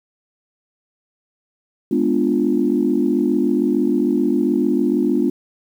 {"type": "chord", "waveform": "sine", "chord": "G# diminished seventh", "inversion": "none", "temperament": "equal", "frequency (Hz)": [207.7, 246.9, 293.7, 349.2], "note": ["G#3", "B3", "D4", "F4"], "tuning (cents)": [0, 0, 0, 0], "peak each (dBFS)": [-22, -19, -19, -20], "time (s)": [1.91, 5.3], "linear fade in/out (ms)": 5, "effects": ["tanh soft clip ceiling -4 dBFS", "8-bit"]}